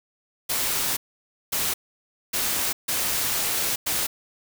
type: noise bursts at uneven times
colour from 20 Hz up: white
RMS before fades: -25 dBFS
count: 5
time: 0.49-0.97 / 1.52-1.74 / 2.33-2.73 / 2.88-3.76 / 3.86-4.07 s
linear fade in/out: 10 ms
effects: none